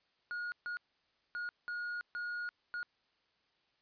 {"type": "tone bursts at uneven times", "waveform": "triangle", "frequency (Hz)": 1439, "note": "F#6", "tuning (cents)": -49, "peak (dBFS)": -35, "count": 6, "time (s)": [[0.31, 0.52], [0.66, 0.77], [1.35, 1.49], [1.68, 2.01], [2.15, 2.49], [2.74, 2.83]], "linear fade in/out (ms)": 0, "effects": ["white hiss -75 dBFS RMS until 3.81 s", "resampled to 11025 Hz"]}